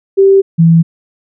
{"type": "tone pair in turn", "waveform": "sine", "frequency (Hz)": [390, 165.4], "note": ["G4", "E3"], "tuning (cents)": [-9, 6], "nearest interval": "octave + minor third", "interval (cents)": 1485, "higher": "first", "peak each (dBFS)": -3, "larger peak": "neither", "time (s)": [[0.17, 0.42], [0.58, 0.83]], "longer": "neither", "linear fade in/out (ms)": 20, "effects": []}